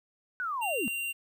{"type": "linear sweep", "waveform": "sine", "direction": "down", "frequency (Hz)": [1521, 190], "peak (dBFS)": -30, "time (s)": [0.4, 0.88], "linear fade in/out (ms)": 0}
{"type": "tone", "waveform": "square", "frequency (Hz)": 2770, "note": "F7", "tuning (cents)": -15, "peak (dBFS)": -32, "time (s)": [0.61, 1.13], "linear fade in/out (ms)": 20}
{"effects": ["11-bit"]}